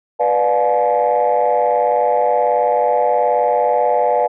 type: chord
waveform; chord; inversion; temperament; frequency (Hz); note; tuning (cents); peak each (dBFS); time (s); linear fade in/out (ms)
sine; B diminished seventh; none; just; 493.9 / 592.7 / 711.2 / 853.4; B4 / D5 / F5 / Ab5; 0 / +16 / +31 / +47; -17; 0.19-4.28; 20
effects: tanh soft clip ceiling -6 dBFS